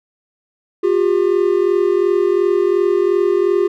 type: tone pair together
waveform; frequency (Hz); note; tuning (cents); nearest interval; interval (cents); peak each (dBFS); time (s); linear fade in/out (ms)
triangle; 357.2 / 400; F4 / G4; +39 / +35; major second; 196; -13; 0.83-3.68; 10
effects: none